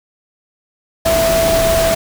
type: tone in noise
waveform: sine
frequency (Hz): 660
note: E5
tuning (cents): +2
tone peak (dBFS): -12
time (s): 1.05-1.95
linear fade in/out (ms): 10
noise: pink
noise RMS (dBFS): -18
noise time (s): 1.05-1.95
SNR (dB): +3
effects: none